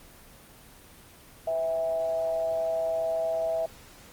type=tone with frequency modulation; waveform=sine; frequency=653 Hz; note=E5; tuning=17 cents flat; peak=-25 dBFS; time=1.47-3.66 s; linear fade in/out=5 ms; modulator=153 Hz; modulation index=0.4; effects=pink hiss -51 dBFS RMS until 4.12 s + Opus 24 kbps